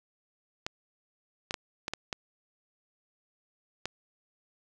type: clicks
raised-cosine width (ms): 0.2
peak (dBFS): -15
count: 7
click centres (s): 0.665 / 1.509 / 1.542 / 1.881 / 1.936 / 2.128 / 3.856
effects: none